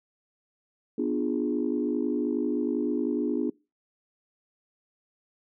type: chord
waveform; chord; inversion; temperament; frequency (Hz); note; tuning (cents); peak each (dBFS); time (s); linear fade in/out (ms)
sine; B diminished seventh; none; equal with one note detuned; 246.9 / 296.6 / 349.2 / 415.3; B3 / D4 / F4 / Ab4; 0 / +17 / 0 / 0; -29 / -28 / -31 / -32; 0.98-3.5; 5
effects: noise-tail reverb RT60 0.3 s tail -25 dB re dry + tanh soft clip ceiling -15 dBFS